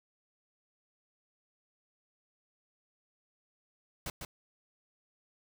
pink noise with echo, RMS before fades -38 dBFS, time 4.06-4.1 s, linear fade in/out 2 ms, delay 150 ms, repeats 1, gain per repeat -4 dB, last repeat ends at 4.25 s, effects none

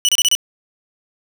25% pulse tone bursts, 2960 Hz, F#7, in tune, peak -8 dBFS, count 5, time 0.05-0.351 s, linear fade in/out 0 ms, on 37 ms, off 29 ms, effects none

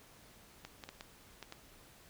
clicks, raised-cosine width 0.2 ms, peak -28 dBFS, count 6, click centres 0.65 / 0.838 / 0.89 / 1.009 / 1.427 / 1.524 s, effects pink hiss -60 dBFS RMS until 2.09 s

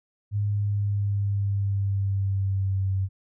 sine tone with pitch glide, 102.8 to 95.92 Hz, G#2 to G2, -17 to -37 cents, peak -22 dBFS, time 0.31-3.09 s, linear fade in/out 50 ms, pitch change -120 cents, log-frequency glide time 0.49-2.93 s, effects none

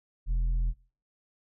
sine tone with tanh clipping, 42.01 Hz, E1, 34 cents sharp, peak -25 dBFS, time 0.26-0.74 s, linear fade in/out 50 ms, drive 5 dB, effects noise-tail reverb RT60 0.4 s tail -22 dB re dry

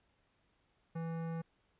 sine tone with hard clipping, 164.81 Hz, E3, in tune, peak -39 dBFS, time 0.95-1.42 s, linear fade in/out 10 ms, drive 16 dB, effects pink hiss -75 dBFS RMS until 1.79 s + resampled to 8000 Hz

